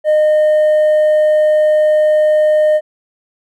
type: tone with hard clipping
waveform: triangle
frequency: 612 Hz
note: D#5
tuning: 29 cents flat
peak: -7 dBFS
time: 0.04-2.81 s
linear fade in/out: 50 ms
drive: 1 dB
effects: none